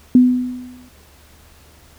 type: tone with exponential decay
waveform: sine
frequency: 250.1 Hz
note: B3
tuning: 22 cents sharp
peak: -4 dBFS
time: 0.15-0.89 s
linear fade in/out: 2 ms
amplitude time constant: 160 ms
effects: added 74 Hz sine -49 dBFS peak until 1.98 s + pink hiss -49 dBFS RMS until 1.98 s